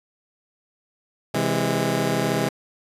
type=chord; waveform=15% pulse; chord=C augmented; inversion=none; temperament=just; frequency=130.81 / 163.52 / 204.4 Hz; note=C3 / E3 / G#3; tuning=0 / -14 / -27 cents; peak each=-19 dBFS; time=1.34-2.49 s; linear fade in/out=5 ms; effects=resampled to 32000 Hz